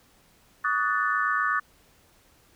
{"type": "chord", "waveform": "sine", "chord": "D# half-diminished seventh", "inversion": "third", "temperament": "equal with one note detuned", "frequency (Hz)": [1136.6, 1244.5, 1480, 1760], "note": ["C#6", "D#6", "F#6", "A6"], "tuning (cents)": [43, 0, 0, 0], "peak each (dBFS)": -28, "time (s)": [0.64, 1.6], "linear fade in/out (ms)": 10, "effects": ["pink hiss -60 dBFS RMS until 2.55 s"]}